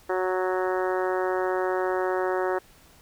harmonic tone, 185 Hz, F#3, in tune, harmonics 2 / 3 / 4 / 5 / 6 / 7 / 8 / 9 / 10, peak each -26 / -30 / -32 / -34 / -36 / -37 / -38 / -39 / -40 dBFS, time 0.09-2.59 s, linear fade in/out 10 ms, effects pink hiss -55 dBFS RMS until 3.01 s

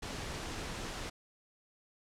pink low-pass noise, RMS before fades -41 dBFS, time 0.02-1.1 s, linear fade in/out 10 ms, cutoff 7300 Hz, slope 12 dB/octave, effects low-pass 12000 Hz 12 dB/octave

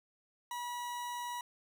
40% pulse tone, 969 Hz, B5, 33 cents flat, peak -37 dBFS, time 0.51-1.41 s, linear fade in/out 2 ms, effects 13-bit

